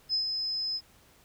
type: tone with ADSR envelope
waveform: sine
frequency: 5100 Hz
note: D#8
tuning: 42 cents sharp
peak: -24 dBFS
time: 0.09-0.81 s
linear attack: 45 ms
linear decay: 110 ms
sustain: -5 dB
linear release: 51 ms
effects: pink hiss -60 dBFS RMS until 1.24 s